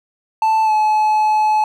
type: tone with pitch glide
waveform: triangle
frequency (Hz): 880 to 857.4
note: A5 to A5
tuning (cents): 0 to -45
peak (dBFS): -10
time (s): 0.42-1.64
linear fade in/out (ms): 2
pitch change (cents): -45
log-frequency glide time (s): 0.64-0.72
effects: none